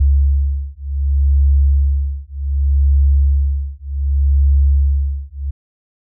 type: beating tone pair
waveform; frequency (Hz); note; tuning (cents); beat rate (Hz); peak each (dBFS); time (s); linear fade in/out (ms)
sine; 69.3 / 69.96; C#2 / C#2; 0 / +17; 0.66; -14; 0-5.51; 10
effects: none